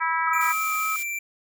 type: harmonic tone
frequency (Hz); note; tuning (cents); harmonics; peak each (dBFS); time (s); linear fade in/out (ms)
326.5; E4; -17; 3 / 4 / 5 / 6 / 7; -25 / -27 / -29 / -31 / -32; 0-0.53; 20
type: tone with vibrato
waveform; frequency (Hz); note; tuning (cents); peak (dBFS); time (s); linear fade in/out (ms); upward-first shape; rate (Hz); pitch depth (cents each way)
sine; 1275; D#6; +42; -25; 0.27-0.96; 2; triangle; 3.6; 15
type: tone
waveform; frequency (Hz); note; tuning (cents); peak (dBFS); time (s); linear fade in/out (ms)
square; 2349; D7; 0; -28; 0.33-1.19; 5
type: noise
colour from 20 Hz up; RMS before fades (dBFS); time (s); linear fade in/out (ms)
blue; -35; 0.4-1.04; 20
effects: none